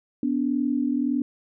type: tone pair together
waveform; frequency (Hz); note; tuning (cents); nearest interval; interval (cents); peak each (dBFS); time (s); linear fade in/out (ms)
sine; 247.4 / 289; B3 / D4; +3 / -28; minor third; 269; -24; 0.23-1.22; 2
effects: none